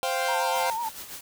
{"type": "chord", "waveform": "sawtooth", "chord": "C suspended fourth", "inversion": "none", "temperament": "equal", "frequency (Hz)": [523.3, 698.5, 784], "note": ["C5", "F5", "G5"], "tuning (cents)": [0, 0, 0], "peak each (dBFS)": [-25, -26, -26], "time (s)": [0.03, 0.7], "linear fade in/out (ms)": 0}
{"type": "tone with vibrato", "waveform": "sine", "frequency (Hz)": 917, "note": "A#5", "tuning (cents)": -29, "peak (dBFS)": -27, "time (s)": [0.28, 0.89], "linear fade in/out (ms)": 5, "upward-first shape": "sine", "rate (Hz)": 8, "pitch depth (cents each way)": 66}
{"type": "noise with tremolo", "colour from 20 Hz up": "white", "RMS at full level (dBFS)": -38, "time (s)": [0.55, 1.21], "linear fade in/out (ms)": 5, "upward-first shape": "sine", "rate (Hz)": 7.2, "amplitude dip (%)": 55}
{"effects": []}